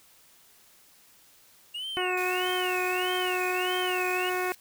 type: tone with vibrato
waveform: triangle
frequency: 2794 Hz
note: F7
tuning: in tune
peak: -31 dBFS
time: 1.74-4.3 s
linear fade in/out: 10 ms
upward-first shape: sine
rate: 1.6 Hz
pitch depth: 200 cents each way
type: harmonic tone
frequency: 365.2 Hz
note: F#4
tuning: 23 cents flat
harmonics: 1 / 2 / 3 / 4 / 5 / 6 / 7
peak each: -30 / -33 / -35 / -36 / -37 / -38 / -38 dBFS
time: 1.97-4.52 s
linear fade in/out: 0 ms
type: band-stop noise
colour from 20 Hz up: white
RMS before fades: -43 dBFS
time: 2.17-4.55 s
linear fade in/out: 5 ms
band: 130 to 1500 Hz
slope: 96 dB/octave
effects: white hiss -58 dBFS RMS until 4.6 s